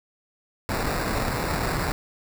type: noise with sample-and-hold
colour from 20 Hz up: pink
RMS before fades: -26 dBFS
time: 0.69-1.92 s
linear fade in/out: 0 ms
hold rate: 3150 Hz
effects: none